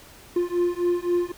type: beating tone pair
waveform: triangle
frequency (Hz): 349.2 / 353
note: F4 / F4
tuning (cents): 0 / +19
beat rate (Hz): 3.8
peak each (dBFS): -22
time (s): 0.36-1.32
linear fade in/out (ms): 5
effects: pink hiss -48 dBFS RMS until 1.37 s